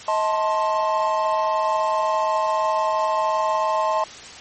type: chord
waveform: triangle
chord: A diminished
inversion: second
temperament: just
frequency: 633.6 / 880 / 1056 Hz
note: Eb5 / A5 / C6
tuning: +31 / 0 / +16 cents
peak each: -21 dBFS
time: 0.08-4.04 s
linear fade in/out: 2 ms
effects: white hiss -39 dBFS RMS until 4.4 s + MP3 32 kbps